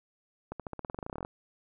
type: accelerating click train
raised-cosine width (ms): 1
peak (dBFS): -23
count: 18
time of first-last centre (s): 0.52-1.249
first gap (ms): 77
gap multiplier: 0.92
effects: none